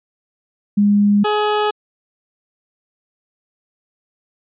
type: tone pair in turn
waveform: sine / 20% pulse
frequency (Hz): 204.7 / 421.2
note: G#3 / G#4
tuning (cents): -25 / +24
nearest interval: octave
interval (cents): 1249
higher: second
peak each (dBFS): -10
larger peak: neither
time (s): 0.77-1.24 / 1.24-1.71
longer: neither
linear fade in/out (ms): 10
effects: resampled to 8000 Hz